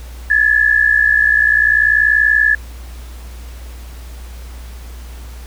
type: tone pair together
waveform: sine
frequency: 1686 / 1746.5 Hz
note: G#6 / A6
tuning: +26 / -13 cents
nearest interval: minor second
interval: 61 cents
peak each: -12 dBFS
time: 0.3-2.55 s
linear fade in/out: 5 ms
effects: added 60 Hz sine -29 dBFS peak until 5.46 s + pink hiss -41 dBFS RMS until 5.46 s